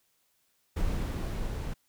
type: noise with level ramp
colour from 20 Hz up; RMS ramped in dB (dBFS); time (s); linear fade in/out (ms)
brown; -30 to -34; 0.76-1.74; 10
effects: white hiss -72 dBFS RMS until 1.88 s